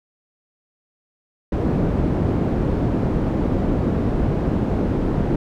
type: low-pass noise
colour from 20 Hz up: white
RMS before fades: -20 dBFS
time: 1.52-5.36 s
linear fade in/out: 5 ms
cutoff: 290 Hz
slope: 12 dB/octave
effects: none